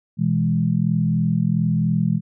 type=chord; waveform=sine; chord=E major; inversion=second; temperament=equal; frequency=123.47 / 164.81 / 207.7 Hz; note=B2 / E3 / G#3; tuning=0 / 0 / 0 cents; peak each=-23 / -19 / -22 dBFS; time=0.17-2.21 s; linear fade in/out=50 ms; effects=none